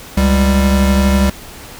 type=tone pair together; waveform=square; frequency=69.41 / 196 Hz; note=C#2 / G3; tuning=+3 / 0 cents; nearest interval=octave + tritone; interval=1797 cents; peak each=-13 dBFS; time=0.17-1.3 s; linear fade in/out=5 ms; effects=pink hiss -34 dBFS RMS until 1.79 s

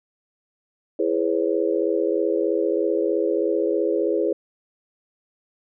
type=chord; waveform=sine; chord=C# minor seventh; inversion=first; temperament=just; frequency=332.6 / 415.8 / 498.9 / 554.4 Hz; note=E4 / G#4 / B4 / C#5; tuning=+16 / +2 / +17 / 0 cents; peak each=-24 / -23 / -25 / -27 dBFS; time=0.99-4.33 s; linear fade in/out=5 ms; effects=none

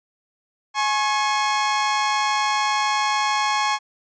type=tone pair together; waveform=sawtooth; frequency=841 / 1088 Hz; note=G#5 / C#6; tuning=+22 / -33 cents; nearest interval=major third; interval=445 cents; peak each=-18 dBFS; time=0.74-3.79 s; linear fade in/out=50 ms; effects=resampled to 16000 Hz

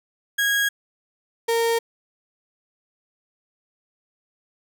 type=tone pair in turn; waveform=35% pulse; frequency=1644 / 461.3 Hz; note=G#6 / A#4; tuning=-18 / -18 cents; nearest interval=octave + minor seventh; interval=2200 cents; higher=first; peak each=-17 dBFS; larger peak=neither; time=0.38-0.69 / 1.48-1.79 s; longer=neither; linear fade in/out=10 ms; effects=none

